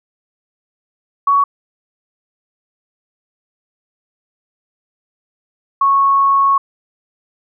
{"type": "tone pair in turn", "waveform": "sine", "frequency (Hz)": [1121, 1103], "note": ["C#6", "C#6"], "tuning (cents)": [19, -9], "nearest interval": "unison", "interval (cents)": 28, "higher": "first", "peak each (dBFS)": -9, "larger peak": "neither", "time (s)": [[1.27, 1.44], [5.81, 6.58]], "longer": "second", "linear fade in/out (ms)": 5, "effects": []}